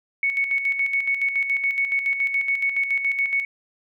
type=tone with tremolo; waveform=sine; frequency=2217 Hz; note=C#7; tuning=in tune; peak=-18 dBFS; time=0.23-3.45 s; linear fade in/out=2 ms; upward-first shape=square; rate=7.1 Hz; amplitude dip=55%; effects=none